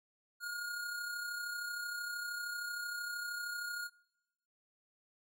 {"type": "tone with amplitude modulation", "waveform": "square", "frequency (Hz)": 1430, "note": "F6", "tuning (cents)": 41, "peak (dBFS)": -37, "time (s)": [0.4, 3.9], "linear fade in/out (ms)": 50, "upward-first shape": "sine", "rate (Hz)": 33, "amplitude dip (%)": 35, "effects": ["noise-tail reverb RT60 0.9 s tail -23 dB re dry"]}